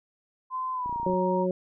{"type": "tone with pitch glide", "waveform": "sine", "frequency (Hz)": [1029, 938.2], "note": ["C6", "A#5"], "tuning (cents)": [-29, 11], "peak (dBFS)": -28, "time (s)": [0.5, 1.47], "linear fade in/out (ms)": 50, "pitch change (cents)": -160, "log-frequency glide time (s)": [0.73, 0.99]}
{"type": "clicks", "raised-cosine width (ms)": 3, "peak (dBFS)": -30, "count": 9, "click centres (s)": [0.86, 0.895, 0.927, 0.96, 0.999, 1.031, 1.066, 1.099, 1.135]}
{"type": "harmonic tone", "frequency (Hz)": 183.3, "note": "F#3", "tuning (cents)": -16, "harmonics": [1, 2, 3], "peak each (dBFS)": [-28, -28, -28], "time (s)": [1.06, 1.51], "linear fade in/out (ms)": 2}
{"effects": []}